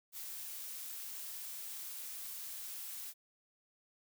blue noise, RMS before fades -45 dBFS, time 0.12-3.14 s, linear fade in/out 50 ms, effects none

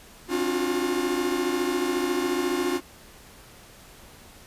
45% pulse tone cluster, 271.6 / 299.4 / 353.9 / 368.1 Hz, C#4 / D4 / F4 / F#4, -35 / +33 / +23 / -9 cents, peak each -30 / -32 / -26 / -33 dBFS, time 0.28-2.81 s, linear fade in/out 50 ms, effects pink hiss -49 dBFS RMS until 4.46 s + resampled to 32000 Hz

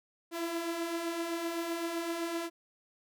sawtooth beating tone pair, 329.6 / 337.4 Hz, E4 / E4, 0 / +40 cents, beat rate 7.8 Hz, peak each -37 / -30 dBFS, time 0.31-2.5 s, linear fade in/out 50 ms, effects none

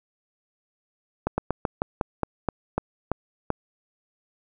slowing click train, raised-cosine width 1 ms, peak -9 dBFS, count 11, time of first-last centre 1.27-3.503 s, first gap 110 ms, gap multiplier 1.15, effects none

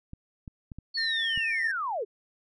clicks, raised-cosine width 5 ms, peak -28 dBFS, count 5, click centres 0.134 / 0.478 / 0.718 / 0.786 / 1.376 s
sine linear sweep, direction down, 4478 to 367.7 Hz, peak -28 dBFS, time 0.94-2.05 s, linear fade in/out 20 ms
triangle tone with vibrato, 1816 Hz, A#6, 46 cents flat, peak -27 dBFS, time 0.97-1.72 s, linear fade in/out 10 ms, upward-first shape triangle, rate 18 Hz, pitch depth 9 cents each way
effects resampled to 24000 Hz

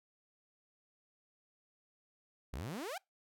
sawtooth exponential sweep, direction up, 53.1 to 830.6 Hz, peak -36 dBFS, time 2.53-2.98 s, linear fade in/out 5 ms, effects noise-tail reverb RT60 0.2 s tail -26 dB re dry

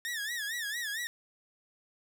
sawtooth tone with vibrato, 1786 Hz, A6, 25 cents sharp, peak -30 dBFS, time 0.05-1.07 s, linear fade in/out 0 ms, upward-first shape sine, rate 4.4 Hz, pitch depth 150 cents each way, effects none

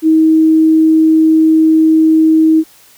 sine tone, 317.7 Hz, D#4, 36 cents sharp, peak -5 dBFS, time 0.02-2.64 s, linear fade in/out 50 ms, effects white hiss -44 dBFS RMS until 2.97 s

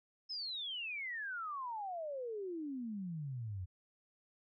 sine exponential sweep, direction down, 5274 to 87.31 Hz, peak -39 dBFS, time 0.29-3.66 s, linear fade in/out 20 ms, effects none

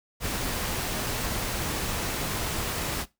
pink noise, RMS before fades -30 dBFS, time 0.2-3.06 s, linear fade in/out 50 ms, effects noise-tail reverb RT60 0.2 s tail -18 dB re dry

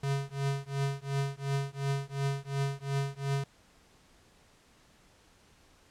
square tone with tremolo, 138.59 Hz, C#3, in tune, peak -27 dBFS, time 0.03-3.44 s, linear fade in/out 5 ms, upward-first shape triangle, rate 2.8 Hz, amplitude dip 100%, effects pink hiss -62 dBFS RMS until 5.9 s + low-pass 9000 Hz 12 dB/octave

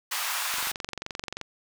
pink high-pass noise, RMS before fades -30 dBFS, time 0.11-0.72 s, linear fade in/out 10 ms, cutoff 900 Hz, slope 24 dB/octave
click train, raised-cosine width 0.2 ms, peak -16 dBFS, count 21, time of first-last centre 0.54-1.413 s, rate 22.9 Hz
effects none

